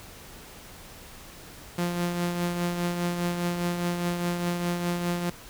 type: tone with tremolo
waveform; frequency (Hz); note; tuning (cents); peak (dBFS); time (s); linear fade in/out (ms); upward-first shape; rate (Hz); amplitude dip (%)
sawtooth; 174.61; F3; 0; -20; 1.78-5.3; 5; triangle; 4.9; 50
effects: pink hiss -46 dBFS RMS until 5.49 s